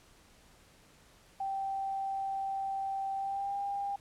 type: tone with pitch glide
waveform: sine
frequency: 780 to 800.5 Hz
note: G5 to G5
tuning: -9 to +36 cents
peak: -32 dBFS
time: 1.4-3.96 s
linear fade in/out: 5 ms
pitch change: +45 cents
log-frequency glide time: 3.16-3.57 s
effects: pink hiss -61 dBFS RMS until 4 s + low-pass 11000 Hz 12 dB/octave